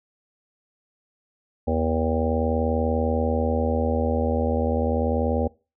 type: harmonic tone with a mistuned harmonic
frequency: 80.3 Hz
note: E2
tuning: 45 cents flat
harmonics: 1 / 3 / 4 / 5 / 6 / 7 / 8 / 9 / 10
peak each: -25 / -26 / -37 / -34 / -27 / -28 / -39 / -41 / -31 dBFS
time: 1.67-5.48 s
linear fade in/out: 10 ms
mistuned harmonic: 10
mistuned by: -24 cents
effects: noise-tail reverb RT60 0.3 s tail -22 dB re dry